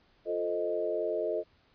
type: chord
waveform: sine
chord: F dominant seventh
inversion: none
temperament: equal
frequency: 349.2 / 440 / 523.3 / 622.3 Hz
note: F4 / A4 / C5 / Eb5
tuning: 0 / 0 / 0 / 0 cents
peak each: -36 / -33 / -38 / -32 dBFS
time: 0.25-1.44 s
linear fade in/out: 50 ms
effects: pink hiss -66 dBFS RMS until 1.74 s + resampled to 11025 Hz